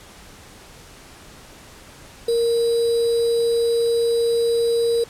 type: tone with sample-and-hold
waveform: sine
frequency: 466.2 Hz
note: A#4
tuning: in tune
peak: -16 dBFS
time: 2.28-5.04 s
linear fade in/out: 5 ms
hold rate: 4410 Hz
effects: pink hiss -44 dBFS RMS until 5.09 s + low-pass 11000 Hz 12 dB/octave